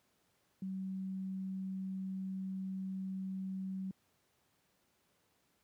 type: tone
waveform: sine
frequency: 190 Hz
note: F#3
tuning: 46 cents sharp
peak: -37 dBFS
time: 0.62-3.91 s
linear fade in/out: 2 ms
effects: pink hiss -75 dBFS RMS until 5.63 s + high-pass 100 Hz 12 dB/octave